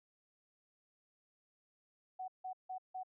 sine tone bursts, 746 Hz, F#5, 14 cents sharp, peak -40 dBFS, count 4, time 2.19-3.034 s, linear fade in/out 10 ms, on 91 ms, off 160 ms, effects none

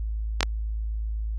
clicks, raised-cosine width 0.2 ms, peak -3 dBFS, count 2, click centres 0.407 / 0.43 s, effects added 54 Hz sine -26 dBFS peak until 1.38 s + AAC 64 kbps

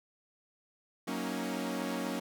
sawtooth chord, D# minor seventh, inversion first, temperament equal with one note detuned, 185 / 233.1 / 277.2 / 313.3 Hz, F#3 / A#3 / C#4 / D#4, 0 / 0 / 0 / +12 cents, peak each -36 / -34 / -34 / -38 dBFS, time 1.07-2.2 s, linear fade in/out 10 ms, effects none

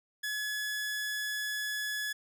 sawtooth tone, 1700 Hz, G#6, 40 cents sharp, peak -29 dBFS, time 0.23-2.13 s, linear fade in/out 10 ms, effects none

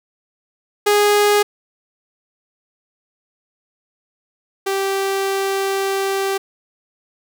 sawtooth tone pair in turn, 413.3 / 390.1 Hz, G#4 / G4, -8 / -8 cents, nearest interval minor second, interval 100 cents, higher first, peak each -8 / -14 dBFS, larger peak first, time 0.86-1.43 / 4.66-6.38 s, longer second, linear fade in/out 10 ms, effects none

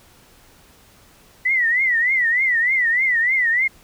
sine tone with vibrato, 1968 Hz, B6, 7 cents flat, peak -15 dBFS, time 1.45-3.68 s, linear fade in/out 10 ms, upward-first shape triangle, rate 3.3 Hz, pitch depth 170 cents each way, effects pink hiss -51 dBFS RMS until 3.83 s

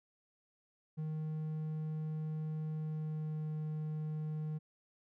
triangle tone with pitch glide, 155.7 to 154.27 Hz, D#3 to D#3, +2 to -14 cents, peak -34 dBFS, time 0.97-4.59 s, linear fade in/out 20 ms, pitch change -16 cents, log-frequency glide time 2.71-3.54 s, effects none

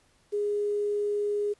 sine tone with quantisation, 412.8 Hz, G#4, 10 cents flat, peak -25 dBFS, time 0.32-1.54 s, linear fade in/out 20 ms, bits 9, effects pink hiss -65 dBFS RMS until 1.59 s + resampled to 24000 Hz

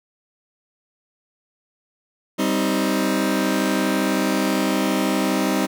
sawtooth chord, C minor, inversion second, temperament just, 196.22 / 261.6 / 314 Hz, G3 / C4 / Eb4, +2 / 0 / +16 cents, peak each -19 dBFS, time 2.38-5.67 s, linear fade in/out 20 ms, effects none

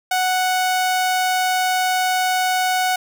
sawtooth tone, 740 Hz, F#5, in tune, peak -13 dBFS, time 0.11-2.96 s, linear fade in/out 5 ms, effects none

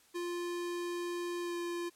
square tone with pitch glide, 349.2 to 346.2 Hz, F4 to F4, 0 to -15 cents, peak -36 dBFS, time 0.14-1.9 s, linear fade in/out 20 ms, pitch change -15 cents, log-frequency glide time 1.42-1.55 s, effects white hiss -65 dBFS RMS until 1.95 s + low-pass 12000 Hz 12 dB/octave

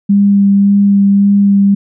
sine tone with vibrato, 200 Hz, G3, 35 cents sharp, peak -5 dBFS, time 0.09-1.75 s, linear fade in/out 10 ms, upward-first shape sine, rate 1.8 Hz, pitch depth 11 cents each way, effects none

